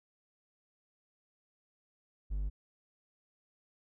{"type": "tone", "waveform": "triangle", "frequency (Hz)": 49.9, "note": "G1", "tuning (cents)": 32, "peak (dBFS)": -30, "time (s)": [2.3, 2.5], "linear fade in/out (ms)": 20, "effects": []}